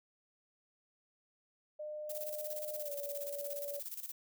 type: tone with pitch glide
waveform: sine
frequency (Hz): 605 to 572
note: D#5 to D5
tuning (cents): -49 to -46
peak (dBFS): -40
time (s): 1.79-3.8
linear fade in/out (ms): 10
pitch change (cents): -97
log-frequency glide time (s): 2.81-2.91
type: noise with tremolo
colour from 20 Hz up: violet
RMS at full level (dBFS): -42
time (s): 2.09-4.12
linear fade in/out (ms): 10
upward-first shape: square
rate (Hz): 17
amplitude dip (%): 70
effects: none